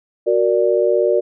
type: chord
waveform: sine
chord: Gb augmented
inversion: none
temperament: equal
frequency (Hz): 370 / 466.2 / 587.3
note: Gb4 / Bb4 / D5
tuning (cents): 0 / 0 / 0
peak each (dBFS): -17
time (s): 0.26-1.21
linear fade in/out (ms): 20
effects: none